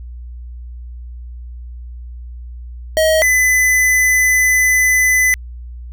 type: tone pair in turn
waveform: square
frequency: 633 / 2010 Hz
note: D#5 / B6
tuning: +30 / +30 cents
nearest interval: octave + minor sixth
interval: 2000 cents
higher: second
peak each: -11 dBFS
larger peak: neither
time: 2.97-3.22 / 3.22-5.34 s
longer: second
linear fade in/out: 0 ms
effects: added 60 Hz sine -28 dBFS peak until 5.92 s